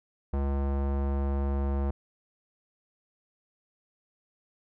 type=tone with low-pass filter; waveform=square; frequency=69.3 Hz; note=C#2; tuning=in tune; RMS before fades=-28 dBFS; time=0.33-1.91 s; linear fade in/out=5 ms; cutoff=910 Hz; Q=1; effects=none